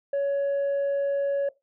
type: tone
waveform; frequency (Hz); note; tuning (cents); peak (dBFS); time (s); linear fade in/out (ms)
sine; 560; C#5; +18; -20; 0.13-1.49; 5
effects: noise-tail reverb RT60 0.2 s tail -19 dB re dry + tanh soft clip ceiling -22 dBFS